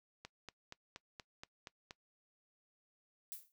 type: click train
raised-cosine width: 0.2 ms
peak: -30 dBFS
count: 8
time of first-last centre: 0.25-1.909 s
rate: 4.22 Hz
type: noise with exponential decay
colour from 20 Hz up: violet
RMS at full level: -42 dBFS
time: 3.32-3.52 s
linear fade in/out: 0 ms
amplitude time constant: 42 ms
effects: noise-tail reverb RT60 0.1 s tail -21 dB re dry